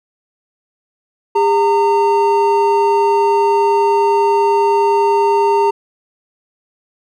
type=tone pair together; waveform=triangle; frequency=403.8 / 915 Hz; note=G#4 / A#5; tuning=-49 / -32 cents; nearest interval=octave + major second; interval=1417 cents; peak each=-11 dBFS; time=1.35-5.71 s; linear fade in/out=10 ms; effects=none